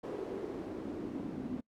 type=noise with band-pass filter sweep; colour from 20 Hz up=pink; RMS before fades=-40 dBFS; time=0.03-1.61 s; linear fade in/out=10 ms; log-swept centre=420 to 240 Hz; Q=3.4; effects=noise-tail reverb RT60 0.1 s tail -24 dB re dry